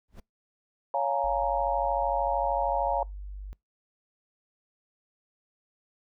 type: noise with exponential growth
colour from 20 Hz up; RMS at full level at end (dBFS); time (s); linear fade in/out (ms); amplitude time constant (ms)
brown; -37; 0.08-0.2; 5; 26
type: chord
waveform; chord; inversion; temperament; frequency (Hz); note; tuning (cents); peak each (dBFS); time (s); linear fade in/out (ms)
sine; Bb minor seventh; first; just; 559.4 / 699.2 / 839.1 / 932.3; Db5 / F5 / Ab5 / Bb5; +16 / +2 / +18 / 0; -30; 0.94-3.03; 2
type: tone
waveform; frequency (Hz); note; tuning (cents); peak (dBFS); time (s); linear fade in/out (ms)
sine; 49; G1; 0; -36; 1.24-3.53; 0
effects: noise-tail reverb RT60 0.2 s tail -26 dB re dry